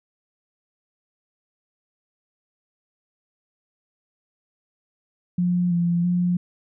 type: tone with pitch steps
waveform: sine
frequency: 177.5 / 172.3 / 177.3 Hz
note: F3 / F3 / F3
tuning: +28 / -23 / +26 cents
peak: -18 dBFS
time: 5.38-6.37 s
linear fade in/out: 5 ms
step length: 330 ms
effects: none